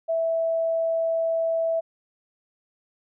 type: tone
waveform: sine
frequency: 657 Hz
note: E5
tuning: 6 cents flat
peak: -21 dBFS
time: 0.08-1.81 s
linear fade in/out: 20 ms
effects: none